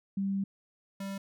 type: tone pair in turn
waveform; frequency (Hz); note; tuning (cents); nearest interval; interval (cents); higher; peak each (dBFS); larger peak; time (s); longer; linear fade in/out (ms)
sine / square; 196 / 196; G3 / G3; 0 / 0; unison; 0; neither; -28 / -36; first; 0.17-0.44 / 1-1.18; first; 5
effects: none